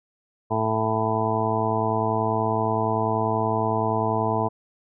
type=harmonic tone; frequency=110.5 Hz; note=A2; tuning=8 cents sharp; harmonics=1 / 2 / 3 / 4 / 6 / 7 / 8 / 9; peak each=-28 / -30 / -32 / -28 / -28 / -30 / -29 / -28 dBFS; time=0.5-4.49 s; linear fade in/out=20 ms; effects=none